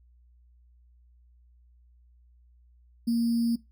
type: tone with sample-and-hold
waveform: sine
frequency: 233.1 Hz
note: A#3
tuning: in tune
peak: -22 dBFS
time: 3.07-3.56 s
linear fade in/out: 10 ms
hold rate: 4900 Hz
effects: noise-tail reverb RT60 0.2 s tail -19 dB re dry + added 60 Hz sine -56 dBFS peak until 3.71 s